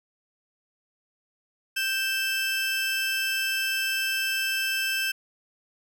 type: tone pair together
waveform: 30% pulse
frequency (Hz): 1568 / 2637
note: G6 / E7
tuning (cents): 0 / 0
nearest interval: major sixth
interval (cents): 900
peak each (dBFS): -25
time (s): 1.76-5.12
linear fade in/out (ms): 10
effects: none